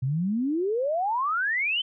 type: exponential sweep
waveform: sine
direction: up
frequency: 123.47 to 3136 Hz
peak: -23 dBFS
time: 0.02-1.82 s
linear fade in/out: 10 ms
effects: none